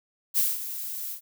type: noise with ADSR envelope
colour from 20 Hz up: violet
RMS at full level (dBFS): -22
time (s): 0.34-1.21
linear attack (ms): 36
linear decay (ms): 200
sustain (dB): -12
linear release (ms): 94
effects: none